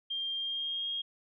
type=tone with pitch glide; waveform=sine; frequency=3194 to 3252 Hz; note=G7 to G#7; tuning=+32 to -37 cents; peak=-32 dBFS; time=0.1-1.02 s; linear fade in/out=10 ms; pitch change=+31 cents; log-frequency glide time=0.35-0.88 s; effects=none